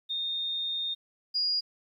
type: tone pair in turn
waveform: sine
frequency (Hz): 3665 / 4861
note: A#7 / D#8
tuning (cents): -30 / -41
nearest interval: perfect fourth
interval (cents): 489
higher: second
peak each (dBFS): -29 / -25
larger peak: second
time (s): 0.09-0.95 / 1.34-1.61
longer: first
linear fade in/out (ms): 20
effects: 11-bit